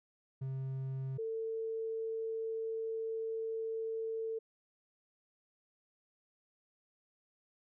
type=tone pair in turn; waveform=triangle / sine; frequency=133.1 / 447.7 Hz; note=C3 / A4; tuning=+30 / +30 cents; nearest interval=octave + major sixth; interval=2100 cents; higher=second; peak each=-34 / -35 dBFS; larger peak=first; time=0.41-1.18 / 1.18-4.39 s; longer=second; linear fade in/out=10 ms; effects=none